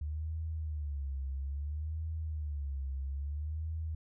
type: tone with vibrato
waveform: sine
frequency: 73.42 Hz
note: D2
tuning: in tune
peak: -34 dBFS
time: 0.01-3.95 s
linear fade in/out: 5 ms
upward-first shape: sine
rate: 0.6 Hz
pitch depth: 150 cents each way
effects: none